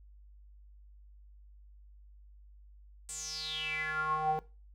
square tone with band-pass filter sweep, 155.56 Hz, D#3, in tune, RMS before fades -35 dBFS, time 3.09-4.39 s, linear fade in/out 0 ms, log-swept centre 8300 to 640 Hz, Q 8.5, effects noise-tail reverb RT60 0.3 s tail -18 dB re dry + added 50 Hz sine -53 dBFS peak until 4.74 s

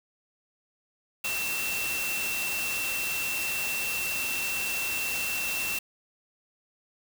sine tone in noise, 2696 Hz, E7, 38 cents sharp, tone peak -30 dBFS, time 1.24-5.79 s, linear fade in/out 5 ms, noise white, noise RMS -33 dBFS, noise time 1.24-5.79 s, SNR 0 dB, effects none

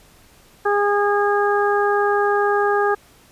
harmonic tone, 408.9 Hz, G#4, 27 cents flat, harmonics 1 / 2 / 3 / 4, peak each -18 / -21 / -23 / -24 dBFS, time 0.65-2.95 s, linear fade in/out 10 ms, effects pink hiss -51 dBFS RMS until 3.31 s + resampled to 32000 Hz

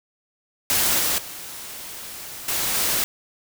white noise with level steps, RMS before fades -20 / -22 / -36 / -24 / -22 dBFS, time 0.7-3.04 s, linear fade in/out 0 ms, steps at 0.99 / 1.18 / 2.48 / 2.74 s, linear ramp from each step 5 ms, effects none

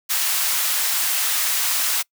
white high-pass noise, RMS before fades -21 dBFS, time 0.09-2.03 s, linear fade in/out 20 ms, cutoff 970 Hz, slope 12 dB/octave, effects noise-tail reverb RT60 0.1 s tail -25 dB re dry

